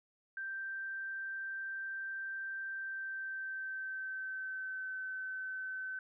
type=tone with pitch glide; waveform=sine; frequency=1568 to 1527.8 Hz; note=G6 to G6; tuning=0 to -45 cents; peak=-38 dBFS; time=0.37-5.99 s; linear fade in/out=2 ms; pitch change=-45 cents; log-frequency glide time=2.71-4.95 s; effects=none